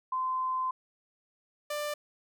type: tone pair in turn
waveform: sine / sawtooth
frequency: 1032 / 592.4 Hz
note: C6 / D5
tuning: -24 / +15 cents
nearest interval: minor seventh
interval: 961 cents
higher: first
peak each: -28 dBFS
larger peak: neither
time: 0.12-0.71 / 1.7-1.94 s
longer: first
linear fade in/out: 5 ms
effects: none